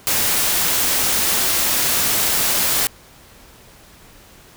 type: noise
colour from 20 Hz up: white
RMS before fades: -18 dBFS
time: 0.07-2.87 s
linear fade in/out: 0 ms
effects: pink hiss -46 dBFS RMS until 4.56 s